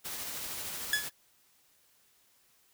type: noise with tremolo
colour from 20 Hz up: white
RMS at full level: -38 dBFS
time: 0.04-1.1 s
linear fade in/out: 20 ms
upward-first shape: triangle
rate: 13 Hz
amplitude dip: 25%
type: tone with exponential decay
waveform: sawtooth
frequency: 1700 Hz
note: G#6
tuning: 40 cents sharp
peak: -19 dBFS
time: 0.93-1.11 s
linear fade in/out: 2 ms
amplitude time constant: 39 ms
effects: white hiss -67 dBFS RMS until 2.73 s